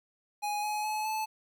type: tone with pitch steps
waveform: square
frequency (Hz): 831 / 843.6 / 856.3 / 869.3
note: G#5 / G#5 / A5 / A5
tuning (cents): +1 / +27 / -47 / -21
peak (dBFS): -31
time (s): 0.42-1.26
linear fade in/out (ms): 20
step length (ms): 210
effects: 11-bit